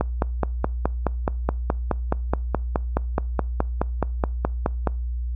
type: click train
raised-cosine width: 1 ms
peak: -6 dBFS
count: 24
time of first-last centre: 0.01-4.873 s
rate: 4.73 Hz
effects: noise-tail reverb RT60 0.4 s tail -25 dB re dry + added 60 Hz sine -24 dBFS peak until 5.35 s